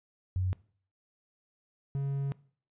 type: tone pair in turn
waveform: sine / triangle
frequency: 92.5 / 138.59 Hz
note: F#2 / C#3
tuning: 0 / 0 cents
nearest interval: perfect fifth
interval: 700 cents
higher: second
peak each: -27 / -27 dBFS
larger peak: neither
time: 0.36-0.53 / 1.95-2.32 s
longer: second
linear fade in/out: 0 ms
effects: noise-tail reverb RT60 0.5 s tail -21 dB re dry + resampled to 8000 Hz